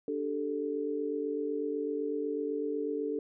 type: chord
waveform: sine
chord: D suspended fourth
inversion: none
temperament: equal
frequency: 293.7 / 392 / 440 Hz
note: D4 / G4 / A4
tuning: 0 / 0 / 0 cents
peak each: -35 / -38 / -33 dBFS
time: 0.08-3.19 s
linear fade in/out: 2 ms
effects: none